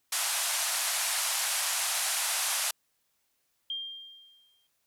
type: band-pass noise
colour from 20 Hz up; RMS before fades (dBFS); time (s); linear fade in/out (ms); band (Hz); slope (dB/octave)
white; -30; 0.12-2.71; 5; 630 to 12000; 48
type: tone with exponential decay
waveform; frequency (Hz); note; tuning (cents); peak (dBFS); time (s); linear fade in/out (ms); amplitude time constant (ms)
sine; 3195; G7; +32; -30; 3.7-4.67; 2; 210
effects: white hiss -75 dBFS RMS until 4.86 s